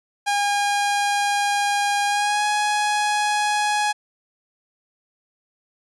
sawtooth tone with pitch glide, 813 to 836.3 Hz, G#5 to G#5, -37 to +12 cents, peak -15 dBFS, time 0.26-3.93 s, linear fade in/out 20 ms, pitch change +49 cents, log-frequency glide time 2.06-2.45 s, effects resampled to 24000 Hz

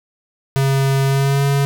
square tone with pitch glide, 136.1 to 139.76 Hz, C#3 to C#3, -31 to +15 cents, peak -14 dBFS, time 0.56-1.65 s, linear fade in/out 0 ms, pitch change +46 cents, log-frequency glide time 1.05-1.44 s, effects none

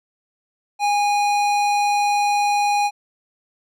sine tone with hard clipping, 821 Hz, G#5, 20 cents flat, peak -18 dBFS, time 0.79-2.91 s, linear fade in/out 50 ms, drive 16 dB, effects none

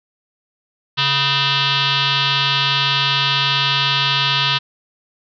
sine tone with frequency modulation, 138.59 Hz, C#3, in tune, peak -14 dBFS, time 0.97-4.59 s, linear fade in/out 20 ms, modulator 558 Hz, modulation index 7.2, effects none

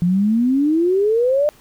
sine exponential sweep, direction up, 170 to 608 Hz, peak -13 dBFS, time 0.02-1.49 s, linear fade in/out 0 ms, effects pink hiss -50 dBFS RMS until 1.6 s

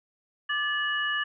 sine tone cluster, 1182 / 1728 / 2918 Hz, D6 / A6 / F#7, +11 / -32 / -25 cents, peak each -33 / -27 / -32 dBFS, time 0.49-1.24 s, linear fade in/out 10 ms, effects none

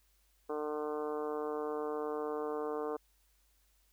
harmonic tone, 150.7 Hz, D3, 45 cents sharp, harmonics 2 / 3 / 4 / 5 / 6 / 7 / 8 / 9 / 10, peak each -43 / -36 / -45 / -45 / -50 / -46 / -48 / -56 / -58 dBFS, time 0.49-2.97 s, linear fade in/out 10 ms, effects added 50 Hz sine -70 dBFS peak until 3.92 s + white hiss -73 dBFS RMS until 3.92 s

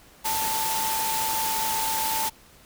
sine tone in noise, 886 Hz, A5, 12 cents sharp, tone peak -27 dBFS, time 0.24-2.3 s, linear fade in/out 20 ms, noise white, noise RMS -28 dBFS, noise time 0.24-2.3 s, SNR -2 dB, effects pink hiss -53 dBFS RMS until 2.65 s

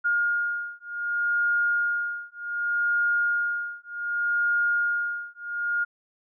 sine beating tone pair, 1420 / 1420.66 Hz, F6 / F6, +28 / +29 cents, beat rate 0.66 Hz, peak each -26 dBFS, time 0.04-5.85 s, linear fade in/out 20 ms, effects none

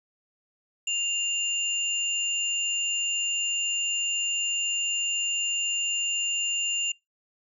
sine tone pair together, 2794 / 7110 Hz, F7 / A8, 0 / +17 cents, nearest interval octave + major third, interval 1617 cents, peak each -26 / -30 dBFS, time 0.87-6.92 s, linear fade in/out 5 ms, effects noise-tail reverb RT60 0.2 s tail -24 dB re dry

